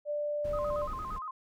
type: tone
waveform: sine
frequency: 590 Hz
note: D5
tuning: 8 cents sharp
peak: -30 dBFS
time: 0.05-0.88 s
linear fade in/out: 50 ms
type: noise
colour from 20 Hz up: brown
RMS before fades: -41 dBFS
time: 0.44-1.19 s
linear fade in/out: 10 ms
type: tone with vibrato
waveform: sine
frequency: 1149 Hz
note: D6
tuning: 38 cents flat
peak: -36 dBFS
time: 0.53-1.31 s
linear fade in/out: 5 ms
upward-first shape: square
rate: 8.7 Hz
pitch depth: 150 cents each way
effects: none